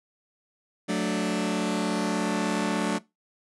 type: chord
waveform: sawtooth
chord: D major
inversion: first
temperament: just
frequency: 183.54 / 220.2 / 293.7 Hz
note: F#3 / A3 / D4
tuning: -14 / +2 / 0 cents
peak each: -25 dBFS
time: 0.88-2.99 s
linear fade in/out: 20 ms
effects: noise-tail reverb RT60 0.2 s tail -20 dB re dry + resampled to 24000 Hz